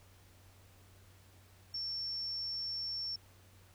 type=tone; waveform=sine; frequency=5440 Hz; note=F8; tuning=46 cents flat; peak=-36 dBFS; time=1.74-3.16 s; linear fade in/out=5 ms; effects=added 94 Hz sine -60 dBFS peak until 3.74 s + pink hiss -64 dBFS RMS until 3.74 s